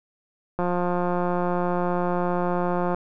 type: click train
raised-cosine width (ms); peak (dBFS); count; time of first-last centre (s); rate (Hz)
1; -12; 418; 0.59-2.946; 177
effects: none